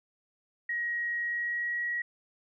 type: tone with pitch glide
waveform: sine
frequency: 1894 to 1912.7 Hz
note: A#6 to A#6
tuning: +27 to +44 cents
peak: -29 dBFS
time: 0.69-2.02 s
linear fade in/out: 5 ms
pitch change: +17 cents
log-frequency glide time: 1.19-1.89 s
effects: none